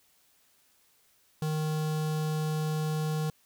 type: tone with notch filter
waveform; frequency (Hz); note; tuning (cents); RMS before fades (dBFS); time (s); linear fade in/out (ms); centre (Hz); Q
square; 154.9; D#3; -7; -30; 1.42-3.3; 2; 2100; 1.9
effects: white hiss -66 dBFS RMS until 3.45 s